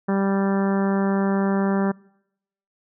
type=harmonic tone; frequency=196 Hz; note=G3; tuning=in tune; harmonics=1 / 2 / 3 / 4 / 5 / 6 / 7 / 8 / 9; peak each=-20 / -26 / -30 / -32 / -34 / -36 / -37 / -38 / -39 dBFS; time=0.08-1.92 s; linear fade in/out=10 ms; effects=noise-tail reverb RT60 0.8 s tail -25 dB re dry